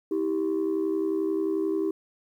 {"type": "tone pair together", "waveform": "sine", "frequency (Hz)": [320.8, 392.1], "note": ["E4", "G4"], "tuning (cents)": [-47, 0], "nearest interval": "minor third", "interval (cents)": 347, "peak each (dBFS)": -25, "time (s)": [0.11, 1.91], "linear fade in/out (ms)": 5, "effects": ["tanh soft clip ceiling -20 dBFS", "10-bit"]}